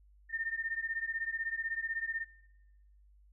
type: beating tone pair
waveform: sine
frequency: 1810 / 1826 Hz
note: A6 / A#6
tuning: +48 / -36 cents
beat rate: 16 Hz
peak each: -36 / -37 dBFS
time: 0.29-2.26 s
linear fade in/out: 50 ms
effects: noise-tail reverb RT60 0.9 s tail -18 dB re dry + added 50 Hz sine -59 dBFS peak until 3.32 s